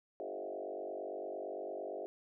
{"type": "tone with frequency modulation", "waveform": "sine", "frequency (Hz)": 523.3, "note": "C5", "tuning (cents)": 0, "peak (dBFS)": -39, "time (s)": [0.2, 2.06], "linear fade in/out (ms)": 0, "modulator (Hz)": 48.8, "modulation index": 3.6, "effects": []}